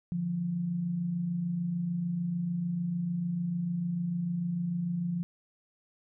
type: tone pair together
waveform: sine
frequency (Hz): 147.88 / 174.61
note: D3 / F3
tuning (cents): +12 / 0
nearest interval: minor third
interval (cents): 288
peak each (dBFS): -39 / -29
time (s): 0.12-5.23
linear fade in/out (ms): 0
effects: none